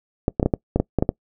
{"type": "clicks", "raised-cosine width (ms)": 2, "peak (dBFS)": -4, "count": 10, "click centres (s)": [0.281, 0.398, 0.429, 0.46, 0.538, 0.76, 0.8, 0.987, 1.025, 1.091], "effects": ["noise-tail reverb RT60 0.1 s tail -24 dB re dry"]}